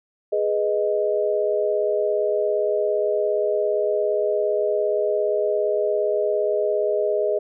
sine chord, G# minor, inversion none, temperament equal with one note detuned, 416.5 / 493.9 / 622.3 Hz, G#4 / B4 / D#5, +5 / 0 / 0 cents, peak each -22 / -27 / -22 dBFS, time 0.32-7.39 s, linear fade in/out 10 ms, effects none

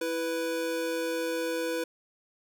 square tone pair together, 329.8 / 493.9 Hz, E4 / B4, +1 / 0 cents, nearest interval perfect fifth, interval 699 cents, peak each -34 / -31 dBFS, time 0.01-1.84 s, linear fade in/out 5 ms, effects none

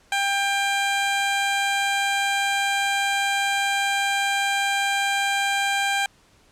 15% pulse tone, 795 Hz, G5, 24 cents sharp, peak -14 dBFS, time 0.12-6.06 s, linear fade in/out 2 ms, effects pink hiss -57 dBFS RMS until 6.51 s + low-pass 9000 Hz 12 dB/octave

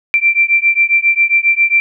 sine beating tone pair, 2349 / 2356.4 Hz, D7 / D7, 0 / +5 cents, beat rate 7.4 Hz, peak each -12 dBFS, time 0.14-1.8 s, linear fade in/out 0 ms, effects none

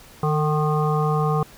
harmonic tone with a mistuned harmonic, 153.1 Hz, D#3, 28 cents flat, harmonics 1 / 3 / 5 / 7 / 8, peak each -20 / -25 / -27 / -28 / -29 dBFS, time 0.23-1.43 s, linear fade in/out 2 ms, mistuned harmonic 3, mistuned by -34 cents, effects pink hiss -47 dBFS RMS until 1.57 s

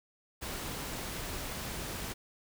pink noise, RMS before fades -39 dBFS, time 0.41-2.14 s, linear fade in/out 20 ms, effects none

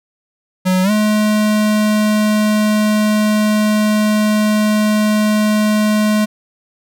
square tone with pitch glide, 185 to 212.5 Hz, F#3 to G#3, 0 to +40 cents, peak -12 dBFS, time 0.65-6.26 s, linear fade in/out 20 ms, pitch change +240 cents, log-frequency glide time 0.83-0.91 s, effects none

